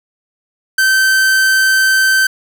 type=tone; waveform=45% pulse; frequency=1547 Hz; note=G6; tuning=23 cents flat; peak=-9 dBFS; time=0.78-2.27 s; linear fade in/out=5 ms; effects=none